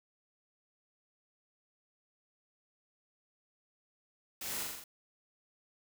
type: noise with echo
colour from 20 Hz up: white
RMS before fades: -41 dBFS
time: 4.41-4.63 s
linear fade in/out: 5 ms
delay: 42 ms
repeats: 5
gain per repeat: -2 dB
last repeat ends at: 4.84 s
effects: none

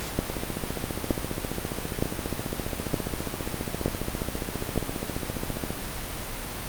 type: two click trains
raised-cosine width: 2 ms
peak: -9 / -16 dBFS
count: 6 / 81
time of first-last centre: 0.19-4.777 / 0.3-5.705 s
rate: 1.09 / 14.8 Hz
effects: pink hiss -34 dBFS RMS until 6.68 s + Opus 48 kbps

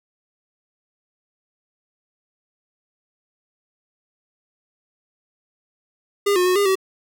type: tone with pitch steps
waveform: square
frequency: 404.5 / 361 / 365.7 / 405 / 381.5 Hz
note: G#4 / F#4 / F#4 / G#4 / G4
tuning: -46 / -43 / -20 / -43 / -47 cents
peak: -16 dBFS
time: 6.26-6.755 s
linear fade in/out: 10 ms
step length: 99 ms
effects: none

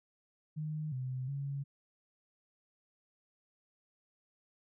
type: tone with pitch steps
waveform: sine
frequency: 153.7 / 128.8 / 139.6 Hz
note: D#3 / C3 / C#3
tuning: -21 / -27 / +13 cents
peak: -35 dBFS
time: 0.56-1.64 s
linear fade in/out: 20 ms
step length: 360 ms
effects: none

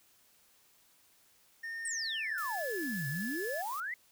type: tone with pitch glide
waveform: triangle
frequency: 1827 to 1724.5 Hz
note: A#6 to A6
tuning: -35 to -35 cents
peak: -36 dBFS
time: 1.63-3.62 s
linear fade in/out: 10 ms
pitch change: -100 cents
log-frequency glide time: 1.94-2.53 s
type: exponential two-way sweep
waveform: sine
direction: down then up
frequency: 8870 to 130.81 to 2082 Hz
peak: -35 dBFS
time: 1.85-3.94 s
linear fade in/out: 2 ms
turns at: 3.08 s
type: noise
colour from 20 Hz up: blue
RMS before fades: -46 dBFS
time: 2.38-3.8 s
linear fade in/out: 0 ms
effects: white hiss -66 dBFS RMS until 4.11 s

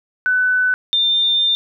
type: tone pair in turn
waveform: sine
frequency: 1500 / 3602 Hz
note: F#6 / A7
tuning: +23 / +40 cents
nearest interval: octave + minor third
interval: 1517 cents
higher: second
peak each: -13 / -13 dBFS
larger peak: neither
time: 0.26-0.74 / 0.93-1.55 s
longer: second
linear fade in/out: 0 ms
effects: none

